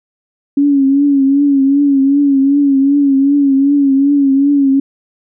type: tone with vibrato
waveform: sine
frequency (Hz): 278.3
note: C#4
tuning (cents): +7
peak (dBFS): -7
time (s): 0.57-4.8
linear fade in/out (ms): 5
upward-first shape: triangle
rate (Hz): 2.6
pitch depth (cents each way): 68
effects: none